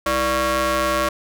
sawtooth ring-modulated tone, 261.6 Hz, C4, in tune, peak -11 dBFS, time 0.06-1.09 s, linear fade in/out 5 ms, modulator 849 Hz, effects none

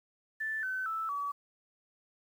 sine tone with pitch steps, 1759 / 1522.5 / 1317.8 / 1140.6 Hz, A6 / F#6 / E6 / C#6, -1 / +49 / -1 / +49 cents, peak -32 dBFS, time 0.4-1.32 s, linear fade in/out 10 ms, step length 230 ms, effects 10-bit

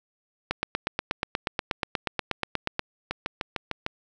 two click trains, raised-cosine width 0.3 ms, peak -12 / -9 dBFS, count 6 / 20, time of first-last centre 3.11-3.864 / 0.51-2.794 s, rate 6.63 / 8.32 Hz, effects none

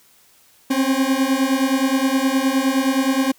40% pulse beating tone pair, 261.6 / 271.2 Hz, C4 / C#4, 0 / -38 cents, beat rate 9.6 Hz, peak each -19 / -18 dBFS, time 0.7-3.32 s, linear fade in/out 10 ms, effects white hiss -54 dBFS RMS until 3.38 s

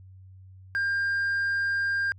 sine tone, 1600 Hz, G6, 35 cents sharp, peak -21 dBFS, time 0.75-2.12 s, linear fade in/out 0 ms, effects tanh soft clip ceiling -23 dBFS + added 94 Hz sine -46 dBFS peak until 2.18 s

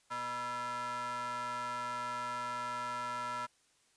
square ring-modulated tone, 183.2 Hz, F#3, 17 cents flat, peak -34 dBFS, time 0.1-3.47 s, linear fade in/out 20 ms, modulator 1160 Hz, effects white hiss -70 dBFS RMS until 3.96 s + resampled to 22050 Hz

